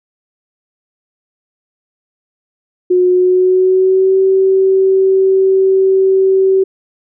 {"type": "tone with pitch glide", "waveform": "sine", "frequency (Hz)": [362.5, 382.5], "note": ["F#4", "G4"], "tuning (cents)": [-35, -42], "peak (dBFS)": -7, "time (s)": [2.9, 6.64], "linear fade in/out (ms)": 10, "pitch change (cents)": 93, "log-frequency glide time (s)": [3.1, 4.18], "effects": []}